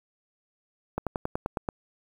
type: slowing click train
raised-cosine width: 1 ms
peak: -14 dBFS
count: 8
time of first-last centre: 0.98-1.688 s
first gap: 87 ms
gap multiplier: 1.05
effects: 8-bit